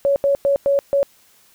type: tone bursts at uneven times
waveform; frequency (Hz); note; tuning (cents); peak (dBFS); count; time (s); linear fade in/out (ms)
sine; 559; C#5; +14; -13; 5; 0.05-0.16 / 0.24-0.35 / 0.45-0.56 / 0.66-0.79 / 0.93-1.03; 0
effects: white hiss -54 dBFS RMS until 1.54 s

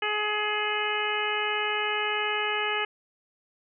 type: harmonic tone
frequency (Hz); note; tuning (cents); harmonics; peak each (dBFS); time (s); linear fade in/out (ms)
421.4; G#4; +25; 1 / 2 / 3 / 4 / 5 / 6 / 7; -33 / -33 / -33 / -33 / -33 / -33 / -33; 0.02-2.85; 5
effects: none

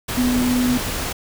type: tone in noise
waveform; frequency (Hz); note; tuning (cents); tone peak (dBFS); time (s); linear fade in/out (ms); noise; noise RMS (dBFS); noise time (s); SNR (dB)
sine; 248.2; B3; +9; -16; 0.17-0.78; 10; pink; -25; 0.08-1.13; +6
effects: none

